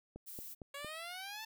click train, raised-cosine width 2 ms, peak -34 dBFS, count 4, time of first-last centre 0.16-0.846 s, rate 4.37 Hz
violet noise, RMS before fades -48 dBFS, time 0.26-0.55 s, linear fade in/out 20 ms
10% pulse exponential sweep, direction up, 554.4 to 895 Hz, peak -35 dBFS, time 0.74-1.45 s, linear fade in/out 5 ms
effects none

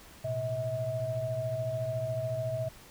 sine tone cluster, 113.1 / 127 / 642 Hz, A2 / B2 / E5, +48 / +49 / -46 cents, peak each -37 / -36 / -32 dBFS, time 0.24-2.69 s, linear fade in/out 10 ms, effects pink hiss -53 dBFS RMS until 2.9 s

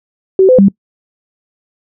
sine tone with pitch steps, 380.1 / 509 / 197.1 Hz, F#4 / C5 / G3, +47 / -48 / +10 cents, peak -3 dBFS, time 0.39-0.684 s, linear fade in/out 2 ms, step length 98 ms, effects noise-tail reverb RT60 0.1 s tail -23 dB re dry

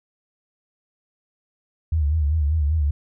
sine tone with vibrato, 76 Hz, D#2, 40 cents flat, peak -17 dBFS, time 1.92-2.91 s, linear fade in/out 5 ms, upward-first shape sine, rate 5.1 Hz, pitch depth 110 cents each way, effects none

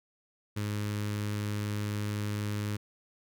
sawtooth tone with notch filter, 104.1 Hz, G#2, 5 cents sharp, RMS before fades -33 dBFS, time 0.56-2.77 s, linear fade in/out 10 ms, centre 710 Hz, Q 1.2, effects none

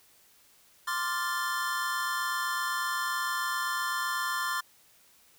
square chord, D minor seventh, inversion third, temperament equal, 1046.5 / 1174.7 / 1396.9 / 1760 Hz, C6 / D6 / F6 / A6, 0 / 0 / 0 / 0 cents, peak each -34 / -37 / -36 / -35 dBFS, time 0.87-4.61 s, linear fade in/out 10 ms, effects white hiss -61 dBFS RMS until 5.38 s

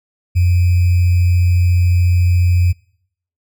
sine tone with sample-and-hold, 88.6 Hz, F2, 25 cents sharp, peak -9 dBFS, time 0.35-2.73 s, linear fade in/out 20 ms, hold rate 2450 Hz, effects noise-tail reverb RT60 0.7 s tail -26 dB re dry

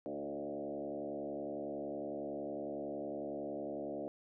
sine tone with frequency modulation, 449 Hz, A4, 35 cents sharp, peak -38 dBFS, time 0.06-4.08 s, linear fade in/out 0 ms, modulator 70.9 Hz, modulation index 3, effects none

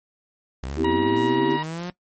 sawtooth linear sweep, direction up, 61.74 to 180.7 Hz, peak -25 dBFS, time 0.63-1.9 s, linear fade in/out 0 ms
sine chord, C major seventh, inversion third, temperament just, 245.3 / 261.6 / 327 / 392.4 Hz, B3 / C4 / E4 / G4, -12 / 0 / -14 / +2 cents, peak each -28 / -28 / -22 / -23 dBFS, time 0.76-1.59 s, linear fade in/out 50 ms
harmonic tone, 954 Hz, A#5, 40 cents sharp, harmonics 1 / 2 / 3 / 4, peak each -24 / -33 / -37 / -39 dBFS, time 0.84-1.63 s, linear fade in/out 5 ms
effects noise-tail reverb RT60 0.1 s tail -20 dB re dry + MP3 32 kbps

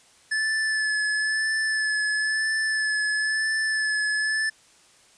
square tone with vibrato, 1734 Hz, A6, 26 cents flat, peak -23 dBFS, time 0.31-4.5 s, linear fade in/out 10 ms, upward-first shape sine, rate 1 Hz, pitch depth 23 cents each way, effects white hiss -56 dBFS RMS until 5.17 s + resampled to 22050 Hz

